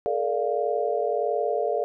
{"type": "chord", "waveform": "sine", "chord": "Bb dominant seventh", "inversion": "third", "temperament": "equal with one note detuned", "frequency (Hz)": [424.8, 466.2, 587.3, 698.5], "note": ["Ab4", "Bb4", "D5", "F5"], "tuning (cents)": [39, 0, 0, 0], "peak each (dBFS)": -28, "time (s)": [0.06, 1.84], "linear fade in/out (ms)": 0, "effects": []}